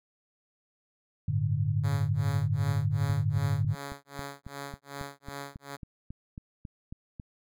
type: chord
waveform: sine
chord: G suspended second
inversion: none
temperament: equal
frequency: 98 / 110 / 146.83 Hz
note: G2 / A2 / D3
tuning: 0 / 0 / 0 cents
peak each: -30 / -29 / -29 dBFS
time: 1.28-3.75 s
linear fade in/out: 5 ms
type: tone with tremolo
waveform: 5% pulse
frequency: 140.5 Hz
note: C#3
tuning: 24 cents sharp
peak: -25 dBFS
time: 1.83-5.77 s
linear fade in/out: 20 ms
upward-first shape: sine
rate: 2.6 Hz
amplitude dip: 100%
type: click train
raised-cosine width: 5 ms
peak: -28 dBFS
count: 16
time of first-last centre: 3.1-7.198 s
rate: 3.66 Hz
effects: none